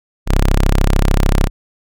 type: tone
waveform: sawtooth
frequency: 33.43 Hz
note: C1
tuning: 38 cents sharp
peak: -6 dBFS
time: 0.26-1.5 s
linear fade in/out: 50 ms
effects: none